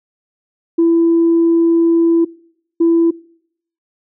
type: tone bursts at uneven times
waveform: sine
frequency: 334 Hz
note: E4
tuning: 23 cents sharp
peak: -7 dBFS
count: 2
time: 0.78-2.25 / 2.8-3.11 s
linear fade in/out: 10 ms
effects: noise-tail reverb RT60 0.7 s tail -24 dB re dry + tanh soft clip ceiling -5 dBFS